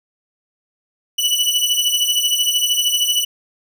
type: beating tone pair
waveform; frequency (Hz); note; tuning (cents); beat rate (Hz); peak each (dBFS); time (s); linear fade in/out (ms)
sawtooth; 2953 / 2966; F#7 / F#7; -4 / +4; 13; -15; 1.18-3.25; 10
effects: none